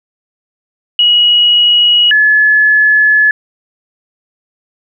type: tone pair in turn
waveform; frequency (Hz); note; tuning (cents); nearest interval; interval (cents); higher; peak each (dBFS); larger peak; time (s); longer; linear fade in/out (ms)
sine; 2907 / 1713.6; F#7 / A6; -31 / -46; major sixth; 915; first; -5; neither; 0.99-2.11 / 2.11-3.31; second; 2
effects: none